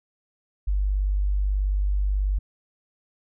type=tone; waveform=sine; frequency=49.21 Hz; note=G1; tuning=7 cents sharp; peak=-20 dBFS; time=0.67-2.39 s; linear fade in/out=10 ms; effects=none

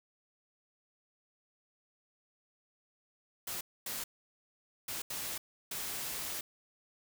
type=noise bursts at uneven times; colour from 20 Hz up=white; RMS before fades=-39 dBFS; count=5; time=3.47-3.61 / 3.86-4.04 / 4.88-5.02 / 5.1-5.38 / 5.71-6.41 s; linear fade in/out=5 ms; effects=none

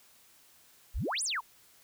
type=exponential two-way sweep; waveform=sine; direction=up then down; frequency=32.7 to 10580 to 835 Hz; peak=-30 dBFS; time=0.94-1.41 s; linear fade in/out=20 ms; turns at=1.23 s; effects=white hiss -61 dBFS RMS until 1.83 s

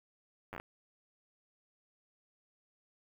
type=slowing click train; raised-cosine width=0.5 ms; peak=-28 dBFS; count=6; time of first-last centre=0.53-0.6 s; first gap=9 ms; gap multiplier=1.22; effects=9-bit

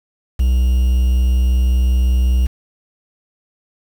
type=tone with quantisation; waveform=triangle; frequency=62.6 Hz; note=B1; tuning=24 cents sharp; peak=-9 dBFS; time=0.39-2.47 s; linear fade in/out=10 ms; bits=6; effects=none

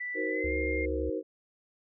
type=tone with pitch glide; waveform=sine; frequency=1975.5 to 2117 Hz; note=B6 to C7; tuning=0 to +20 cents; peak=-33 dBFS; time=0-0.86 s; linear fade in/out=10 ms; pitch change=+120 cents; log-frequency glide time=0.28-0.53 s
type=chord; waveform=sine; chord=C half-diminished seventh; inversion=first; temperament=just; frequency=314 / 376.7 / 470.9 / 523.3 Hz; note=Eb4 / Gb4 / Bb4 / C5; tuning=+16 / +31 / +18 / 0 cents; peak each=-35 / -36 / -34 / -37 dBFS; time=0.14-1.23 s; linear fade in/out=50 ms
type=tone with vibrato; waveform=sine; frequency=69.3 Hz; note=C#2; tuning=in tune; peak=-33 dBFS; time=0.44-1.1 s; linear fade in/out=5 ms; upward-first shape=sine; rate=8.9 Hz; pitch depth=51 cents each way
effects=none

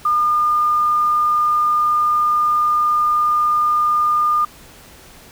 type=tone with quantisation; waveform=sine; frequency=1211 Hz; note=D#6; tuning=47 cents flat; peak=-13 dBFS; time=0.05-4.45 s; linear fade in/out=5 ms; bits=7; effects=pink hiss -43 dBFS RMS until 5.31 s

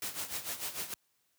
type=noise with tremolo; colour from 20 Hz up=white; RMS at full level=-36 dBFS; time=0.02-0.94 s; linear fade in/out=2 ms; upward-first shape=sine; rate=6.7 Hz; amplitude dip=75%; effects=white hiss -75 dBFS RMS until 1.38 s + high-pass 60 Hz 12 dB/octave

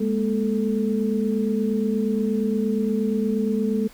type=tone cluster; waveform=sine; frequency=207.6 / 236.1 / 439.9 Hz; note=G#3 / A#3 / A4; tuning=0 / +22 / 0 cents; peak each=-22 / -26 / -26 dBFS; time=0-3.88 s; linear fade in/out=10 ms; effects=pink hiss -49 dBFS RMS until 3.93 s

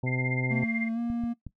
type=harmonic tone; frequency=127.6 Hz; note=C3; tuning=43 cents flat; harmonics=1 / 2 / 3 / 4 / 5 / 6 / 7; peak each=-28 / -34 / -39 / -41 / -46 / -49 / -44 dBFS; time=0.03-0.64 s; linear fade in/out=5 ms
type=tone with tremolo; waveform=sine; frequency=2100 Hz; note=C7; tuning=6 cents sharp; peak=-28 dBFS; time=0.06-0.89 s; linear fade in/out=20 ms; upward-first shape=sine; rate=16 Hz; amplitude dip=85%
type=tone with pitch glide; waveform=triangle; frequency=226.3 to 235.2 Hz; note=A3 to A#3; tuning=+49 to +16 cents; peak=-25 dBFS; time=0.5-1.34 s; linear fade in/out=20 ms; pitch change=+67 cents; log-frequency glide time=0.93-0.99 s
type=clicks; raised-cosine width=5 ms; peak=-26 dBFS; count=3; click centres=1.101 / 1.238 / 1.467 s
effects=noise-tail reverb RT60 0.1 s tail -17 dB re dry

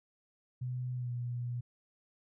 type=tone with pitch glide; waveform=sine; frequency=125.5 to 121.51 Hz; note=B2 to B2; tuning=+28 to -28 cents; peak=-34 dBFS; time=0.61-1.61 s; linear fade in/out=10 ms; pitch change=-56 cents; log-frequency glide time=0.95-1.11 s; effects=none

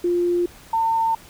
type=tone pair in turn; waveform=sine; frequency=350.2 / 903.6 Hz; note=F4 / A5; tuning=+5 / +46 cents; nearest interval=octave + major third; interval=1641 cents; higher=second; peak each=-17 / -17 dBFS; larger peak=neither; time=0.04-0.46 / 0.73-1.15 s; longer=neither; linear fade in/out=5 ms; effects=pink hiss -46 dBFS RMS until 1.29 s

